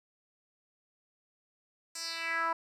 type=tone with band-pass filter sweep; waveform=10% pulse; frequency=330.6 Hz; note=E4; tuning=5 cents sharp; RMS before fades=-34 dBFS; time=1.95-2.53 s; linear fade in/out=5 ms; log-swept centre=7200 to 980 Hz; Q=3; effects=none